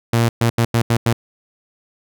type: tone bursts at uneven times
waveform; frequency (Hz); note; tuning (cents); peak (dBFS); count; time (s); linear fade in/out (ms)
sawtooth; 116.54; A#2; 0; -9; 6; 0.13-0.29 / 0.41-0.5 / 0.58-0.65 / 0.74-0.82 / 0.9-0.97 / 1.06-1.13; 5
effects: none